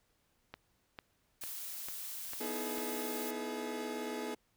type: click train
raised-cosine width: 0.3 ms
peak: -28 dBFS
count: 6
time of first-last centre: 0.54-2.782 s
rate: 2.23 Hz
type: noise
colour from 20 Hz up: blue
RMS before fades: -43 dBFS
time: 1.41-3.31 s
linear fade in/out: 5 ms
type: chord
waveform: 30% pulse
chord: E major seventh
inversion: second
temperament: equal with one note detuned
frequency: 246.9 / 311.1 / 329.6 / 426.2 Hz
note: B3 / D#4 / E4 / G#4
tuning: 0 / 0 / 0 / +45 cents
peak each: -40 / -43 / -44 / -38 dBFS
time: 2.4-4.35 s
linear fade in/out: 10 ms
effects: pink hiss -75 dBFS RMS until 4.56 s